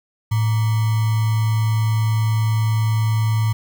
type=tone with sample-and-hold; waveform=sine; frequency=110 Hz; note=A2; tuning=in tune; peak=-15 dBFS; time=0.31-3.53 s; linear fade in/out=10 ms; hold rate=1050 Hz; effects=none